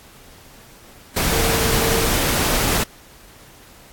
sine tone in noise, 454.3 Hz, A#4, 45 cents flat, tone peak -23 dBFS, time 1.31-2.07 s, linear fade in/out 10 ms, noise pink, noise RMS -19 dBFS, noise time 1.16-2.84 s, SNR -7 dB, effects pink hiss -46 dBFS RMS until 3.92 s + AAC 64 kbps

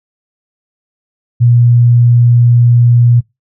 sine tone, 120 Hz, B2, 49 cents flat, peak -4 dBFS, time 1.4-3.21 s, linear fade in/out 20 ms, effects noise-tail reverb RT60 0.2 s tail -23 dB re dry

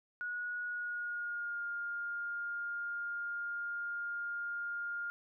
sine tone with pitch glide, 1455 to 1410.3 Hz, F#6 to F6, -29 to +17 cents, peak -36 dBFS, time 0.21-5.1 s, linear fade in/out 0 ms, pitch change -54 cents, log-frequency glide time 0.65-1.65 s, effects none

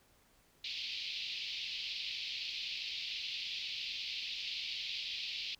white band-pass noise, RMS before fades -41 dBFS, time 0.64-5.55 s, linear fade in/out 5 ms, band 2400 to 4600 Hz, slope 48 dB/octave, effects pink hiss -68 dBFS RMS until 5.59 s

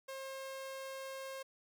sawtooth tone, 535 Hz, C5, 38 cents sharp, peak -39 dBFS, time 0.08-1.43 s, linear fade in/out 10 ms, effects 13-bit

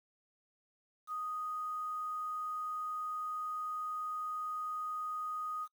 sine tone with quantisation, 1244.5 Hz, D#6, in tune, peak -36 dBFS, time 1.07-5.68 s, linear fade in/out 50 ms, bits 10, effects noise-tail reverb RT60 0.1 s tail -25 dB re dry

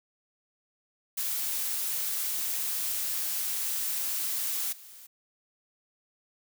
blue noise with level steps, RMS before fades -31 / -49 dBFS, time 1.17-5.07 s, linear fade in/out 10 ms, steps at 4.72 s, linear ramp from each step 10 ms, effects none

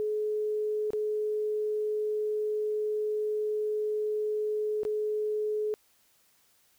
sine tone with dropouts, 425.4 Hz, G#4, 42 cents sharp, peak -27 dBFS, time 0-5.74 s, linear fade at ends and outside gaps 0 ms, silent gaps 0.905-0.933 / 4.833-4.851 s, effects white hiss -66 dBFS RMS until 6.78 s

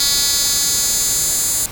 10% pulse tone with high-pass filter sweep, 281.8 Hz, C#4, 29 cents sharp, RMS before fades -17 dBFS, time 0-1.66 s, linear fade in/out 2 ms, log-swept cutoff 4900 to 7900 Hz, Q 1.9, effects pink hiss -32 dBFS RMS until 1.71 s

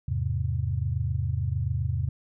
sine chord, E augmented, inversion none, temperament equal, 82.41 / 103.83 / 130.81 Hz, E2 / G#2 / B#2, 0 / 0 / 0 cents, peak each -29 dBFS, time 0.08-2.09 s, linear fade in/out 5 ms, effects none

